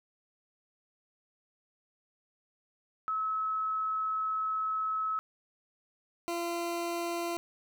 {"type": "tone pair in turn", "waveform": ["sine", "20% pulse"], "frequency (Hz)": [1292, 342.2], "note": ["E6", "F4"], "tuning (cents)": [-35, -35], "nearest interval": "octave + major seventh", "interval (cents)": 2300, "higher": "first", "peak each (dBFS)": [-29, -27], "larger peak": "second", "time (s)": [[3.08, 5.19], [6.28, 7.37]], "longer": "first", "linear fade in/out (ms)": 0, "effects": []}